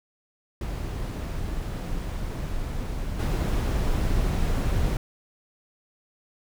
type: noise with level steps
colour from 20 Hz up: brown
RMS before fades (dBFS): -30 / -24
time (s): 0.61-4.97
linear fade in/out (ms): 2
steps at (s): 3.19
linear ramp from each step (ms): 10
effects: none